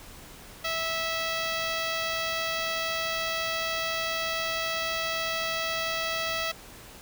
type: tone with notch filter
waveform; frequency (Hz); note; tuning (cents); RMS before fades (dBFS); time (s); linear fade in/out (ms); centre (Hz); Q
5% pulse; 654; E5; -14; -30; 0.64-6.52; 10; 8000; 0.55
effects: pink hiss -47 dBFS RMS until 7.01 s